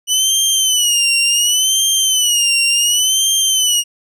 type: tone with vibrato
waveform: 20% pulse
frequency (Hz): 2960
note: F#7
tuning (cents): 0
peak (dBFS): -6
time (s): 0.07-3.84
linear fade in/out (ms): 50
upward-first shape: sine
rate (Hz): 0.69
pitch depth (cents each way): 120
effects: none